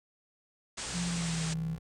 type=low-pass noise; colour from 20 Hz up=white; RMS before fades=-39 dBFS; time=0.77-1.54 s; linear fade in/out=10 ms; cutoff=9100 Hz; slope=96 dB/octave
type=tone with vibrato; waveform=20% pulse; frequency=63.2 Hz; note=B1; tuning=41 cents sharp; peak=-39 dBFS; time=0.86-1.79 s; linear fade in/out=5 ms; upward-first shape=sine; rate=2.1 Hz; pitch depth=18 cents each way
type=tone with pitch glide; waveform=sine; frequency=174.61 to 161.98 Hz; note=F3 to E3; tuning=0 to -30 cents; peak=-31 dBFS; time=0.92-1.78 s; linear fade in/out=50 ms; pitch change=-130 cents; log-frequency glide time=1.05-1.44 s
effects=none